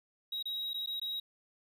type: tone with dropouts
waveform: triangle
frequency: 3821 Hz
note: A#7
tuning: 42 cents sharp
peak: -33 dBFS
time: 0.32-1.2 s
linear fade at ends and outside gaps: 5 ms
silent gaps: 0.427-0.455 / 0.734-0.742 / 0.862-0.872 / 0.999-1.015 s
effects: none